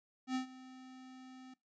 square tone with ADSR envelope, 258.2 Hz, C4, 23 cents flat, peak -33 dBFS, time 0.27-1.54 s, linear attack 80 ms, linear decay 110 ms, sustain -19 dB, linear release 6 ms, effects noise-tail reverb RT60 0.2 s tail -21 dB re dry + resampled to 16000 Hz

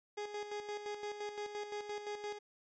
30% pulse tone with tremolo, 415.3 Hz, G#4, in tune, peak -36 dBFS, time 0.17-2.39 s, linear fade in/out 10 ms, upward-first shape square, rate 5.8 Hz, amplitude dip 55%, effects resampled to 16000 Hz

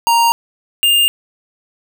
square tone pair in turn, 932.3 / 2808 Hz, A#5 / F7, 0 / +9 cents, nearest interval octave + perfect fifth, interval 1909 cents, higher second, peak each -10 dBFS, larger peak neither, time 0.07-0.32 / 0.83-1.08 s, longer neither, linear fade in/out 0 ms, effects none

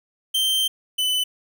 45% pulse tone pair in turn, 3131 / 3007 Hz, G7 / F#7, -3 / +27 cents, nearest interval minor second, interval 70 cents, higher first, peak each -18 / -19 dBFS, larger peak first, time 0.34-0.68 / 0.98-1.24 s, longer first, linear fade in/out 10 ms, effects none

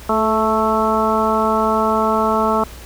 harmonic tone with a mistuned harmonic, 220 Hz, A3, in tune, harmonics 1 / 2 / 3 / 4 / 5 / 6, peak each -21 / -21 / -21 / -21 / -21 / -21 dBFS, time 0.09-2.64 s, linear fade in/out 5 ms, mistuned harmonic 2, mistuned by -23 cents, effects added 60 Hz sine -36 dBFS peak until 2.85 s + pink hiss -39 dBFS RMS until 2.85 s

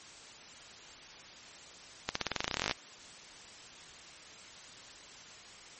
accelerating click train, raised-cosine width 0.2 ms, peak -12 dBFS, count 19, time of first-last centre 2.09-2.712 s, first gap 64 ms, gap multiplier 0.92, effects white hiss -51 dBFS RMS until 5.79 s + MP3 32 kbps

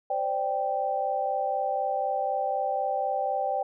sine chord, C suspended second, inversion none, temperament equal, 523.3 / 587.3 / 784 Hz, C5 / D5 / G5, 0 / 0 / 0 cents, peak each -32 / -31 / -27 dBFS, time 0.1-3.63 s, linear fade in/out 5 ms, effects none

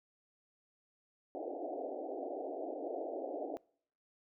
white band-pass noise, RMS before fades -41 dBFS, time 1.35-3.57 s, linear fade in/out 0 ms, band 270 to 760 Hz, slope 96 dB/octave, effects noise-tail reverb RT60 0.6 s tail -25 dB re dry

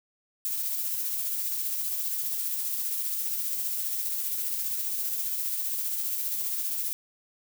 violet noise with tremolo, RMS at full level -29 dBFS, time 0.45-6.93 s, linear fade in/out 0 ms, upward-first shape sine, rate 15 Hz, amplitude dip 30%, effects none

